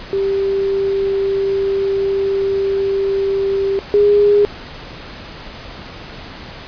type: tone pair in turn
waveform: sine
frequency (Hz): 392 / 410.5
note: G4 / G#4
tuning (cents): 0 / -20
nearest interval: minor second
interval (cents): 80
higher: second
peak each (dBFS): -14 / -8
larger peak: second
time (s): 0.13-3.79 / 3.94-4.45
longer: first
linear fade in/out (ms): 0
effects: pink hiss -33 dBFS RMS until 6.67 s + resampled to 11025 Hz